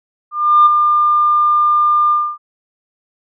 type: tone with ADSR envelope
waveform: sine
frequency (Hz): 1200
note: D6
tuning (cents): +37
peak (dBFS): -3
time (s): 0.31-2.38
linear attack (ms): 350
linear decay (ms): 18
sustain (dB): -6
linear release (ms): 270
effects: tanh soft clip ceiling 0 dBFS